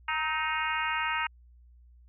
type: harmonic tone with a mistuned harmonic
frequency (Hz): 311.1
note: D#4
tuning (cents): 0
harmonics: 3 / 4 / 5 / 6 / 7 / 8 / 9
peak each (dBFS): -33 / -34 / -35 / -36 / -36 / -37 / -38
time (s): 0.08-1.27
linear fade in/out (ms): 5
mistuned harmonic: 4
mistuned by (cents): +47
effects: added 60 Hz sine -53 dBFS peak until 2.08 s